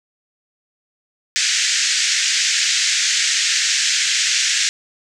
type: band-pass noise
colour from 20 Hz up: white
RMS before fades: -18 dBFS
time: 1.36-4.69 s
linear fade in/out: 0 ms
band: 1600 to 7400 Hz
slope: 48 dB/octave
effects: none